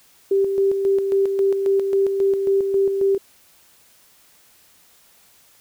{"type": "tone with tremolo", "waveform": "sine", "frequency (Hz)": 392, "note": "G4", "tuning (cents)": 0, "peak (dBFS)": -14, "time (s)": [0.31, 3.18], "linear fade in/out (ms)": 5, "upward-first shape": "square", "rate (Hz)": 3.7, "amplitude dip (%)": 45, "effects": ["white hiss -54 dBFS RMS until 5.6 s"]}